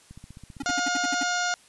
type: click train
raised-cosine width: 5 ms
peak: -31 dBFS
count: 10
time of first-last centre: 0.11-0.698 s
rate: 15.3 Hz
type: tone bursts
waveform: square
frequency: 277.2 Hz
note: C#4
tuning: in tune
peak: -29 dBFS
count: 8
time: 0.6-1.233 s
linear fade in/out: 5 ms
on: 24 ms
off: 63 ms
type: harmonic tone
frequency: 713 Hz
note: F5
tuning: 36 cents sharp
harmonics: 1 / 2 / 3 / 4 / 5 / 6 / 7 / 8 / 9 / 10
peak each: -29 / -27 / -39 / -39 / -38 / -36 / -41 / -35 / -39 / -39 dBFS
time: 0.66-1.54 s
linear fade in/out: 0 ms
effects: white hiss -56 dBFS RMS until 1.68 s + resampled to 24000 Hz